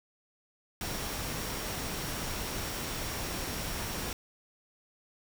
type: tone in noise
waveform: sine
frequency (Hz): 5590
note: F8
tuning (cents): +1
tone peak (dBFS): -47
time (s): 0.81-4.13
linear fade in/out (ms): 2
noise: pink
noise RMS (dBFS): -36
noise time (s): 0.81-4.13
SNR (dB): -14
effects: none